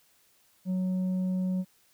sine tone with tanh clipping, 185 Hz, F#3, in tune, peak -27 dBFS, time 0.65-1.65 s, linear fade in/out 50 ms, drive 4 dB, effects white hiss -65 dBFS RMS until 1.93 s

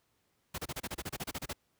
pink noise bursts, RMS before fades -37 dBFS, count 14, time 0.54-1.532 s, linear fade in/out 10 ms, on 43 ms, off 30 ms, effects pink hiss -75 dBFS RMS until 1.79 s + high-pass 60 Hz 12 dB/octave

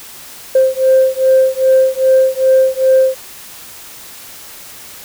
sine beating tone pair, 523.3 / 525.8 Hz, C5 / C5, 0 / +8 cents, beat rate 2.5 Hz, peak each -10 dBFS, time 0.55-3.15 s, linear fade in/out 5 ms, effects tanh soft clip ceiling -2 dBFS + white hiss -34 dBFS RMS until 5.04 s

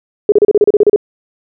sine tone bursts, 415.3 Hz, G#4, in tune, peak -3 dBFS, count 11, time 0.29-0.961 s, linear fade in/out 2 ms, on 31 ms, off 33 ms, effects none

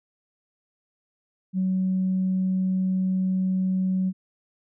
sine tone, 187.1 Hz, F#3, 20 cents sharp, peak -20 dBFS, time 1.53-4.13 s, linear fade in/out 50 ms, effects tanh soft clip ceiling -16 dBFS

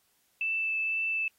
sine tone with vibrato, 2641 Hz, E7, 3 cents sharp, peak -27 dBFS, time 0.41-1.28 s, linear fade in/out 2 ms, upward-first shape triangle, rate 2 Hz, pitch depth 10 cents each way, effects white hiss -70 dBFS RMS until 1.38 s + AAC 48 kbps

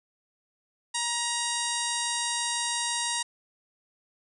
harmonic tone, 946 Hz, A#5, 25 cents sharp, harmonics 1 / 2 / 3 / 4 / 5 / 6 / 7 / 8 / 9 / 10, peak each -34 / -36 / -38 / -34 / -38 / -37 / -38 / -38 / -35 / -40 dBFS, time 0.94-3.23 s, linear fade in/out 10 ms, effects none

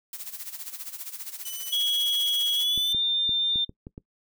blue noise with tremolo, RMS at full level -35 dBFS, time 0.13-2.64 s, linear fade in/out 2 ms, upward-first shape sine, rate 15 Hz, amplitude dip 75%
10% pulse tone, 2997 Hz, F#7, 22 cents sharp, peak -26 dBFS, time 1.45-2.93 s, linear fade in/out 5 ms
sine tone with pitch glide, 3322 to 3602 Hz, G#7 to A7, 0 to +40 cents, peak -22 dBFS, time 1.72-3.65 s, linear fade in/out 10 ms, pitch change +140 cents, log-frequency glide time 2.55-2.97 s
clicks, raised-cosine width 3 ms, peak -26 dBFS, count 7, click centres 2.777 / 2.947 / 3.293 / 3.558 / 3.694 / 3.869 / 3.979 s
effects noise-tail reverb RT60 0.1 s tail -20 dB re dry

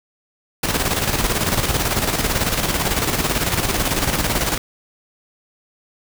pink noise with tremolo, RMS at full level -18 dBFS, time 0.63-4.58 s, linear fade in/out 5 ms, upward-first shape square, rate 18 Hz, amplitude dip 50%, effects none

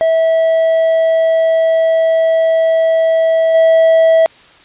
triangle tone with level steps, 651 Hz, E5, 22 cents flat, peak -7 / -4 dBFS, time 0.01-4.26 s, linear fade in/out 0 ms, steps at 3.54 s, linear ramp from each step 10 ms, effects white hiss -43 dBFS RMS until 4.64 s + resampled to 8000 Hz

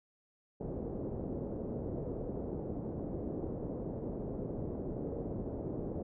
white low-pass noise, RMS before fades -39 dBFS, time 0.6-6.03 s, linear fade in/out 10 ms, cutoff 490 Hz, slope 24 dB/octave, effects none

